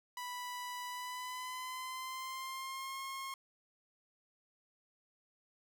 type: tone with pitch glide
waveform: sawtooth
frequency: 987 to 1076.3 Hz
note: B5 to C6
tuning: -1 to +49 cents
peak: -37 dBFS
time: 0.17-3.34 s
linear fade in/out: 2 ms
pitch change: +150 cents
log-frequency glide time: 0.88-3 s
effects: none